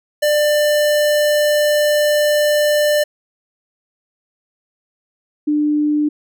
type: tone pair in turn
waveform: square / sine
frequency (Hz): 595 / 298.3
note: D5 / D4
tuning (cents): +22 / +27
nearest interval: octave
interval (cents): 1195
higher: first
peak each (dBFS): -13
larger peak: neither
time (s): 0.22-3.04 / 5.47-6.09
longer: first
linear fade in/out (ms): 10
effects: none